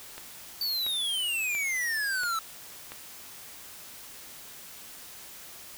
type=click train; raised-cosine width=0.3 ms; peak=-24 dBFS; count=5; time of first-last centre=0.18-2.92 s; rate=1.46 Hz
type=exponential sweep; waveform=square; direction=down; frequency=4600 to 1300 Hz; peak=-28 dBFS; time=0.61-2.39 s; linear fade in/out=2 ms
effects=white hiss -46 dBFS RMS until 5.77 s